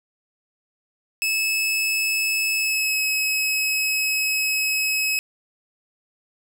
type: tone with pitch glide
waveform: sawtooth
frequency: 2600 to 2563 Hz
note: E7 to E7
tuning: -24 to -49 cents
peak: -17 dBFS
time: 1.22-5.19 s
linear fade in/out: 0 ms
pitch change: -25 cents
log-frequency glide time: 2.56-3.01 s
effects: none